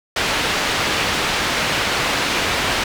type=low-pass noise; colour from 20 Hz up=white; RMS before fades=-20 dBFS; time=0.16-2.84 s; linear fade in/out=5 ms; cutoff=3200 Hz; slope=12 dB/octave; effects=none